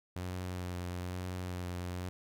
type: tone with vibrato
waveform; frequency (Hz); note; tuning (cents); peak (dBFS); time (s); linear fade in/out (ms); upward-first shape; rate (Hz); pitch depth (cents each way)
sawtooth; 90.1; F#2; -45; -33; 0.16-2.09; 0; sine; 1.1; 22
effects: none